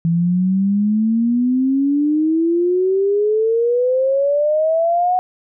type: exponential sweep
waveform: sine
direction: up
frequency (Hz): 164.81 to 740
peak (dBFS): -13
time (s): 0.05-5.19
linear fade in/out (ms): 0
effects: none